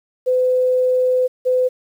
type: tone pair in turn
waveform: sine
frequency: 507 / 507 Hz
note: B4 / B4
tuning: +45 / +45 cents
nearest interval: unison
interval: 0 cents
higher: neither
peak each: -13 dBFS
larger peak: neither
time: 0.26-1.28 / 1.45-1.69 s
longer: first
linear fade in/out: 20 ms
effects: 8-bit